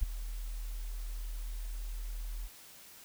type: tone with ADSR envelope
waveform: sine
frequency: 40 Hz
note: D#1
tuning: 49 cents sharp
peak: -21 dBFS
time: 0.01-2.49 s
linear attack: 18 ms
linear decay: 11 ms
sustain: -15 dB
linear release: 42 ms
effects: white hiss -54 dBFS RMS until 3.04 s